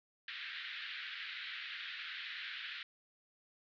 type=band-pass noise; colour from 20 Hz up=pink; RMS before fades=-45 dBFS; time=0.28-2.83 s; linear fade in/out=2 ms; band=1500 to 4000 Hz; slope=48 dB/octave; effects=none